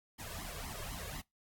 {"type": "noise with flanger", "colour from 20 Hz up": "pink", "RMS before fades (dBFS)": -44, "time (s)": [0.18, 1.22], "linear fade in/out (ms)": 20, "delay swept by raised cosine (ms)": [0.96, 1.9], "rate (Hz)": 4, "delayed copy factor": 1, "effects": ["noise-tail reverb RT60 0.2 s tail -25 dB re dry", "AAC 64 kbps"]}